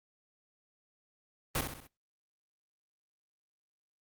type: noise with echo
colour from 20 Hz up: pink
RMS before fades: -31 dBFS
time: 1.55-1.61 s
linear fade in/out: 2 ms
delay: 65 ms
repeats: 4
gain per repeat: -6 dB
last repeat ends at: 1.87 s
effects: noise-tail reverb RT60 0.3 s tail -26 dB re dry + Opus 32 kbps